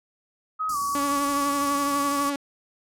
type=tone with pitch glide; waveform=sine; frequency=1266 to 1134.4 Hz; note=D#6 to C#6; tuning=+30 to +40 cents; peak=-24 dBFS; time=0.59-2.31 s; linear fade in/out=20 ms; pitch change=-190 cents; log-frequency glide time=0.71-0.77 s
type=band-stop noise; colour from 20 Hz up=white; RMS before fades=-33 dBFS; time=0.69-2.3 s; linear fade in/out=5 ms; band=330 to 4600 Hz; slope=96 dB/octave
type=tone with vibrato; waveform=sawtooth; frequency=282.7 Hz; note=C#4; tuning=34 cents sharp; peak=-22 dBFS; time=0.95-2.36 s; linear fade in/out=2 ms; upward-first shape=sine; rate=12 Hz; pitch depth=27 cents each way
effects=low-pass 11000 Hz 12 dB/octave